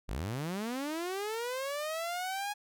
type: linear sweep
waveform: sawtooth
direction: up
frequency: 39.9 to 834 Hz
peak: -30 dBFS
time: 0.08-2.54 s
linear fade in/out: 20 ms
effects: none